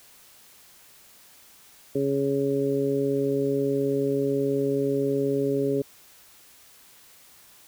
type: harmonic tone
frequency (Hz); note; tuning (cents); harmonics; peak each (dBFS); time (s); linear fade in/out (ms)
138.59; C#3; 0; 1 / 2 / 3 / 4; -32 / -27 / -24 / -32; 1.95-5.82; 5
effects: white hiss -53 dBFS RMS until 7.67 s